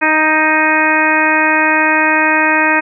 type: harmonic tone with a mistuned harmonic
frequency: 311.1 Hz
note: D#4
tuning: in tune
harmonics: 1 / 2 / 3 / 4 / 5 / 6 / 7 / 8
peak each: -18 / -20 / -16 / -21 / -16 / -16 / -21 / -17 dBFS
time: 0.01-2.81 s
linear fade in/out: 20 ms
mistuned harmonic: 5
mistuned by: +16 cents
effects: none